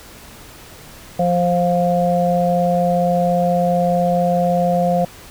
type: harmonic tone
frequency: 175.7 Hz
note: F3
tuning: 11 cents sharp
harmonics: 1 / 3 / 4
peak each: -18 / -18 / -18 dBFS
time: 1.19-5.05 s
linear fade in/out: 5 ms
effects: pink hiss -40 dBFS RMS until 5.3 s